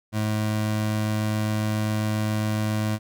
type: tone pair together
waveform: square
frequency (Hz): 107.35 / 214.7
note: A2 / A3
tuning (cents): -42 / -42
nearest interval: octave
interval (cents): 1200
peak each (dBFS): -25 / -28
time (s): 0.12-2.99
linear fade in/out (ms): 50
effects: none